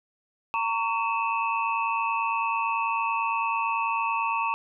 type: tone cluster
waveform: sine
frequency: 915 / 1122 / 2538 / 2647 Hz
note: A#5 / C#6 / D#7 / E7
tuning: -32 / +21 / +34 / +7 cents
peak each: -27 / -28 / -35 / -32 dBFS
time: 0.54-4.54 s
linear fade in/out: 0 ms
effects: none